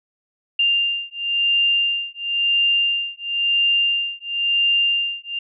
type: beating tone pair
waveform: sine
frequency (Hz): 2794 / 2794.97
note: F7 / F7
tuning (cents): 0 / +1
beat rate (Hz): 0.97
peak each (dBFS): -20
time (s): 0.59-5.39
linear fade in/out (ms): 5
effects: none